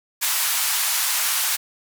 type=band-pass noise; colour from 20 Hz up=white; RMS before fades=-22 dBFS; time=0.21-1.57 s; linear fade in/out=20 ms; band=820 to 16000 Hz; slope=24 dB/octave; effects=none